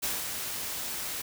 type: noise with ADSR envelope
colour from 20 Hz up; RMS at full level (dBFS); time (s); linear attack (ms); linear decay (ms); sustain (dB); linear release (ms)
white; -30; 0.02-1.22; 18; 190; -5; 7
effects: none